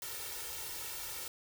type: noise with comb filter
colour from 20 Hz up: white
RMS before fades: -42 dBFS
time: 0.02-1.28 s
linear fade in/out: 2 ms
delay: 2.2 ms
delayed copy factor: +0.9
effects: none